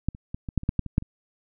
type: clicks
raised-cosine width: 5 ms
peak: -11 / -29 / -19 / -20 / -9 / -23 / -9 / -10 / -21 / -7 / -24 dBFS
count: 11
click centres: 0.086 / 0.149 / 0.345 / 0.488 / 0.577 / 0.634 / 0.691 / 0.793 / 0.863 / 0.981 / 1.024 s
effects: none